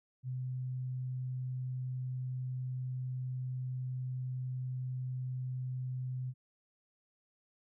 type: tone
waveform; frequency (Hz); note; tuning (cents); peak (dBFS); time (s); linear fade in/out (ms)
sine; 127.8; C3; -40; -35; 0.23-6.34; 50
effects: none